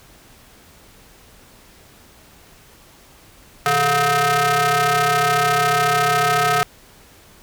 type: ring-modulated tone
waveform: sawtooth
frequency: 280 Hz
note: C#4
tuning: 18 cents sharp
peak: -8 dBFS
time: 3.66-6.63 s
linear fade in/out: 0 ms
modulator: 997 Hz
effects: pink hiss -48 dBFS RMS until 7.42 s

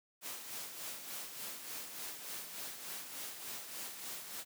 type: noise with tremolo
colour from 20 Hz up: white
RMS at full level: -43 dBFS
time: 0.21-4.45 s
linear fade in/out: 50 ms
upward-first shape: sine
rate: 3.4 Hz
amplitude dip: 50%
effects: high-pass 150 Hz 12 dB/octave

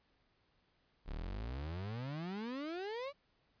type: exponential sweep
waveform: 35% pulse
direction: up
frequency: 33.11 to 587.3 Hz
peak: -38 dBFS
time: 1.05-3.13 s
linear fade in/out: 50 ms
effects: pink hiss -75 dBFS RMS until 3.6 s + resampled to 11025 Hz

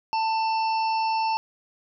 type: harmonic tone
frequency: 890 Hz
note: A5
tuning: 20 cents sharp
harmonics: 1 / 3 / 5 / 6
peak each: -22 / -34 / -39 / -37 dBFS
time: 0.13-1.37 s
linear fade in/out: 0 ms
effects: none

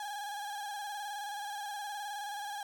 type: tone with vibrato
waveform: 35% pulse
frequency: 821 Hz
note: G#5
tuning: 20 cents flat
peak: -36 dBFS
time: 0-2.63 s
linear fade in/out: 2 ms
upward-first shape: square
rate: 19 Hz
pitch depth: 39 cents each way
effects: none

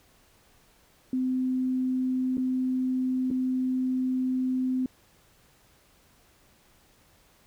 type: tone with dropouts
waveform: sine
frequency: 256.9 Hz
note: C4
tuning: 32 cents flat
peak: -24 dBFS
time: 1.13-4.86 s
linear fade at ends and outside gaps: 2 ms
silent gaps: 2.371-2.379 / 3.304-3.311 s
effects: pink hiss -61 dBFS RMS until 7.46 s

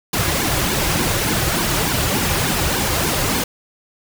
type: noise with flanger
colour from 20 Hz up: pink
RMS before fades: -19 dBFS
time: 0.13-3.44 s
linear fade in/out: 5 ms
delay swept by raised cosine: 1.5 to 4.6 ms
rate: 3.4 Hz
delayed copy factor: -0.75
effects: none

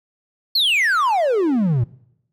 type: exponential sweep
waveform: triangle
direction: down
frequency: 4435 to 110.4 Hz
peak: -13 dBFS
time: 0.55-1.84 s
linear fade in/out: 5 ms
effects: noise-tail reverb RT60 0.8 s tail -22 dB re dry

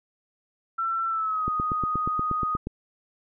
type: tone with pitch glide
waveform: sine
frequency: 1343 to 1245.8 Hz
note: E6 to D#6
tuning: +32 to +2 cents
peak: -24 dBFS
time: 0.78-2.57 s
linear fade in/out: 10 ms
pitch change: -130 cents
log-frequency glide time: 1.08-1.48 s
type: click train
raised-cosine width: 3 ms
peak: -17 dBFS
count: 11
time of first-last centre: 1.48-2.67 s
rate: 8.4 Hz
effects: none

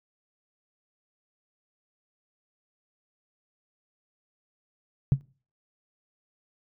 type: tone with exponential decay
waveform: sine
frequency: 136.5 Hz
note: C#3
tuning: 26 cents flat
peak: -12 dBFS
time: 5.12-5.21 s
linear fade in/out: 0 ms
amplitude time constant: 19 ms
effects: noise-tail reverb RT60 0.4 s tail -23 dB re dry + tanh soft clip ceiling -8 dBFS

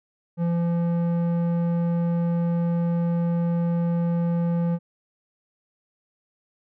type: tone with low-pass filter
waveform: square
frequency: 170.6 Hz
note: F3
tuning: 40 cents flat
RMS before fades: -23 dBFS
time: 0.37-4.79 s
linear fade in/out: 50 ms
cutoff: 720 Hz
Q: 0.56
effects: none

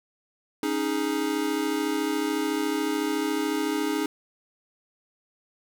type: chord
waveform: square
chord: C# suspended second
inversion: none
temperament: equal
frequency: 277.2 / 311.1 / 415.3 Hz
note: C#4 / D#4 / G#4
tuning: 0 / 0 / 0 cents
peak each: -31 / -28 / -31 dBFS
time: 0.63-4.06 s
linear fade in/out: 2 ms
effects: none

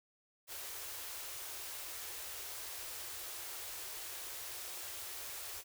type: band-stop noise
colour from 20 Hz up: white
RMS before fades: -45 dBFS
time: 0.47-5.64 s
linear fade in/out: 50 ms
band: 110 to 330 Hz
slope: 48 dB/octave
effects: none

